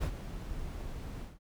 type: noise with ADSR envelope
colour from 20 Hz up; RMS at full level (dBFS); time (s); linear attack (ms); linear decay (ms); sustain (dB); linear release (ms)
brown; -29; 0-1.39; 28; 77; -11; 190
effects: none